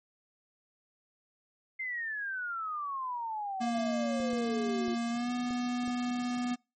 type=exponential sweep; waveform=sine; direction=down; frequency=2106 to 349.2 Hz; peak=-33 dBFS; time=1.79-4.95 s; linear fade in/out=10 ms
type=tone with pitch glide; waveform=square; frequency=234 to 245.4 Hz; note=A#3 to B3; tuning=+7 to -11 cents; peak=-31 dBFS; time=3.6-6.56 s; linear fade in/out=20 ms; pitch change=+82 cents; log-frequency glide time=5.1-5.31 s
type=clicks; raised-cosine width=2 ms; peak=-32 dBFS; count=5; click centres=4.202 / 4.332 / 4.881 / 5.508 / 5.878 s
effects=noise-tail reverb RT60 0.3 s tail -26 dB re dry + MP3 32 kbps